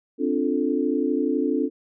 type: chord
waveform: sine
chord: D minor seventh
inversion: third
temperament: equal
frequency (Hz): 261.6 / 293.7 / 349.2 / 440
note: C4 / D4 / F4 / A4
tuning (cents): 0 / 0 / 0 / 0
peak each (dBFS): -25 / -24 / -28 / -27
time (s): 0.18-1.7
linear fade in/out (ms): 50
effects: none